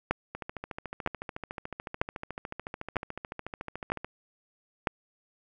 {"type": "two click trains", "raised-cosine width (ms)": 0.5, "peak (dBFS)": [-21, -10], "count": [52, 6], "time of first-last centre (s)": [[0.35, 4.046], [0.11, 4.872]], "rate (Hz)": [13.8, 1.05], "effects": []}